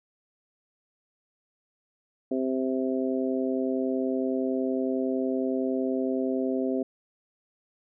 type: harmonic tone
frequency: 130.81 Hz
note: C3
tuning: in tune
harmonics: 2 / 3 / 4 / 5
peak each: -27 / -30 / -33 / -35 dBFS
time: 2.31-6.83 s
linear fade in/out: 5 ms
effects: none